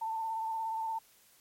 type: tone with vibrato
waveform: sine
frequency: 893 Hz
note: A5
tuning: 25 cents sharp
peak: -32 dBFS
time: 0.01-0.99 s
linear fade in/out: 10 ms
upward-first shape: sine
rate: 17 Hz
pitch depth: 29 cents each way
effects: white hiss -63 dBFS RMS until 1.4 s + MP3 64 kbps